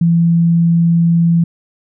sine tone, 168.4 Hz, E3, 37 cents sharp, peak -8 dBFS, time 0.01-1.44 s, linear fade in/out 5 ms, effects none

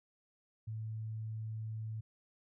sine tone, 110 Hz, A2, in tune, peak -38 dBFS, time 0.67-2.01 s, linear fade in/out 10 ms, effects none

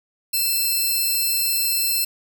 5% pulse tone pair together, 2643 / 4196 Hz, E7 / C8, +4 / +4 cents, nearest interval minor sixth, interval 800 cents, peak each -14 dBFS, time 0.33-2.05 s, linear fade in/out 10 ms, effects none

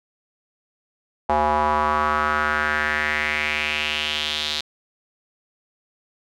square tone with band-pass filter sweep, 75.7 Hz, D#2, 47 cents flat, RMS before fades -22 dBFS, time 1.29-4.61 s, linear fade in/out 5 ms, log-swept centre 820 to 3900 Hz, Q 3.8, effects none

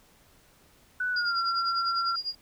sine tone with pitch glide, 1489 to 1365.4 Hz, F#6 to F6, +11 to -40 cents, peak -26 dBFS, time 1-2.16 s, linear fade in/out 5 ms, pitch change -151 cents, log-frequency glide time 1.11-1.37 s
sine tone with tremolo, 4838 Hz, D#8, 49 cents flat, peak -27 dBFS, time 1.16-2.35 s, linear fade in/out 5 ms, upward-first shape sine, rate 10 Hz, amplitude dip 90%
effects pink hiss -60 dBFS RMS until 2.41 s

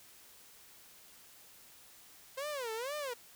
sawtooth tone with vibrato, 515 Hz, C5, 28 cents flat, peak -33 dBFS, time 2.37-3.14 s, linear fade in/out 10 ms, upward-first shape sine, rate 2.1 Hz, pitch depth 270 cents each way, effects white hiss -58 dBFS RMS until 3.35 s

